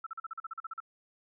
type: tone bursts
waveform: sine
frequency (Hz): 1326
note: E6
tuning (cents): +10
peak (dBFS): -36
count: 12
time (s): 0.04-0.803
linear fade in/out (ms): 5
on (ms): 26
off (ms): 41
effects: none